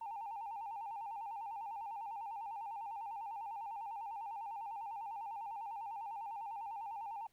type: tone with vibrato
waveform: sine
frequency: 858 Hz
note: A5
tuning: 44 cents flat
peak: -40 dBFS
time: 0.01-7.27 s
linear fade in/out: 5 ms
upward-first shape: square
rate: 10 Hz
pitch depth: 100 cents each way
effects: tanh soft clip ceiling -38 dBFS + pink hiss -75 dBFS RMS until 7.32 s